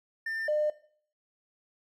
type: tone pair in turn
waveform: triangle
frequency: 1795 / 603.5 Hz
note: A6 / D5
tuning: +34 / +47 cents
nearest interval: octave + perfect fifth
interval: 1887 cents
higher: first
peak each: -29 / -21 dBFS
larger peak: second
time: 0.26-0.48 / 0.48-0.7 s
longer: neither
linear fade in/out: 5 ms
effects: noise-tail reverb RT60 0.5 s tail -18 dB re dry + tanh soft clip ceiling -22 dBFS